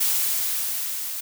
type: noise with level ramp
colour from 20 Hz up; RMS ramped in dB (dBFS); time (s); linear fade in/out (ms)
blue; -21 to -31; 0-1.21; 10
effects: none